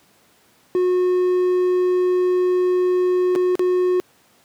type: tone with dropouts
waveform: triangle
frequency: 363.3 Hz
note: F#4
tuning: 32 cents flat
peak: -13 dBFS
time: 0.75-4 s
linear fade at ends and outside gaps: 0 ms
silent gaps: 3.352-3.359 / 3.554-3.594 s
effects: pink hiss -56 dBFS RMS until 4.44 s + high-pass 150 Hz 12 dB/octave